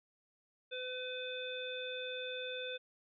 harmonic tone, 506 Hz, B4, 42 cents sharp, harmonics 1 / 3 / 5 / 7, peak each -42 / -47 / -47 / -44 dBFS, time 0.71-2.78 s, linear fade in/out 20 ms, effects none

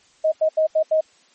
sine tone bursts at uneven times, 629 Hz, D#5, 19 cents sharp, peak -14 dBFS, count 5, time 0.24-0.32 / 0.41-0.49 / 0.57-0.67 / 0.75-0.83 / 0.91-1.01 s, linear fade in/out 10 ms, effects white hiss -56 dBFS RMS until 1.34 s + MP3 32 kbps

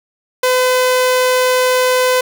sawtooth tone, 507 Hz, B4, 45 cents sharp, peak -7 dBFS, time 0.43-2.21 s, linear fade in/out 5 ms, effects none

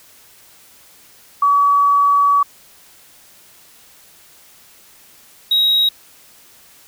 sine / triangle tone pair in turn, 1138 / 3809 Hz, C#6 / A#7, +45 / +37 cents, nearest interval octave + major sixth, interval 2092 cents, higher second, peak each -10 dBFS, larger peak neither, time 1.42-2.43 / 5.51-5.89 s, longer first, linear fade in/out 5 ms, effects white hiss -47 dBFS RMS until 6.87 s

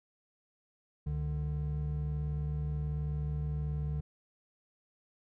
triangle tone pair together, 70.27 / 148.9 Hz, C#2 / D3, +24 / +24 cents, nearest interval octave + minor second, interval 1300 cents, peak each -33 / -32 dBFS, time 1.06-4.01 s, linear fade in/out 10 ms, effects none

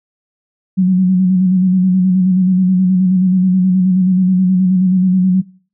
sine tone with vibrato, 185 Hz, F#3, in tune, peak -8 dBFS, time 0.77-5.42 s, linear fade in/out 20 ms, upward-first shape square, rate 9.4 Hz, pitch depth 33 cents each way, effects noise-tail reverb RT60 0.5 s tail -24 dB re dry

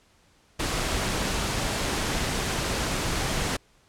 pink noise, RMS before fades -27 dBFS, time 0.59-3.57 s, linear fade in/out 10 ms, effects pink hiss -61 dBFS RMS until 3.88 s + low-pass 9000 Hz 12 dB/octave

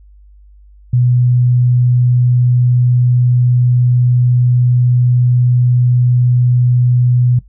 sine tone, 123.47 Hz, B2, in tune, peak -8 dBFS, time 0.93-7.39 s, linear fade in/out 5 ms, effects noise-tail reverb RT60 0.1 s tail -17 dB re dry + added 50 Hz sine -39 dBFS peak until 7.48 s

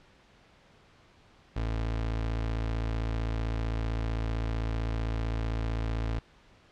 30% pulse tone, 55.6 Hz, A1, 19 cents sharp, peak -26 dBFS, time 1.56-6.19 s, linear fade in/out 5 ms, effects pink hiss -59 dBFS RMS until 6.71 s + low-pass 4000 Hz 12 dB/octave

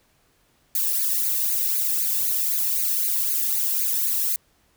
violet noise with flanger, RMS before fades -23 dBFS, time 0.75-4.36 s, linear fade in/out 2 ms, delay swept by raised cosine 0.45 to 1.16 ms, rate 3.9 Hz, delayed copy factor +0.7, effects pink hiss -63 dBFS RMS until 4.76 s

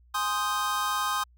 square chord, Ab major seventh, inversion none, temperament equal, 830.6 / 1046.5 / 1244.5 / 1568 Hz, Ab5 / C6 / Eb6 / G6, 0 / 0 / 0 / 0 cents, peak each -36 / -31 / -30 / -36 dBFS, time 0.14-1.24 s, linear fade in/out 10 ms, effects added 60 Hz sine -55 dBFS peak until 1.37 s

